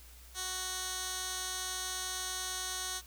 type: tone with band-pass filter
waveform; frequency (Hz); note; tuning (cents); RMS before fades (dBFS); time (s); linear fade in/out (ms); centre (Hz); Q
15% pulse; 370.8; F#4; +4; -38; 0.34-3.02; 50; 6800; 1
effects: added 60 Hz sine -53 dBFS peak until 3.06 s + white hiss -57 dBFS RMS until 3.06 s

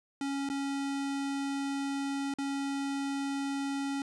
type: tone with dropouts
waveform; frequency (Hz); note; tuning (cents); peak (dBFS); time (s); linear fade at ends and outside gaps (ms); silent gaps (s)
square; 277.2; C#4; 0; -32; 0.21-4.02; 2; 0.49-0.499 / 2.339-2.385
effects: resampled to 22050 Hz

